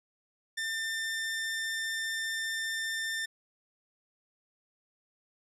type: tone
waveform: sawtooth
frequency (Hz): 1795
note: A6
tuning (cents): +34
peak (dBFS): -28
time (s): 0.57-3.26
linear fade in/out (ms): 10
effects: low-pass 11000 Hz 12 dB/octave